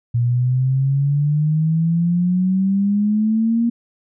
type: exponential sweep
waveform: sine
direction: up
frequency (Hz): 118 to 236.3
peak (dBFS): -14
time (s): 0.14-3.7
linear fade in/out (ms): 10
effects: none